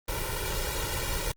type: noise with comb filter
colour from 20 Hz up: pink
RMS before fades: -31 dBFS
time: 0.08-1.32 s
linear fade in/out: 5 ms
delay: 2.1 ms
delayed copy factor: +0.95
effects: Opus 24 kbps